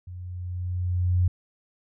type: tone with level ramp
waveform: sine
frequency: 89.8 Hz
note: F2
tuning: 49 cents sharp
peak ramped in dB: -36 to -17 dBFS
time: 0.07-1.28 s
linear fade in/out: 5 ms
effects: none